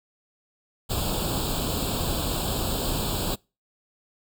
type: noise with comb filter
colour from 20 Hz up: pink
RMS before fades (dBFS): -27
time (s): 0.89-3.36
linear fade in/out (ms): 20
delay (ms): 0.25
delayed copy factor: +0.95
effects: noise-tail reverb RT60 0.3 s tail -26 dB re dry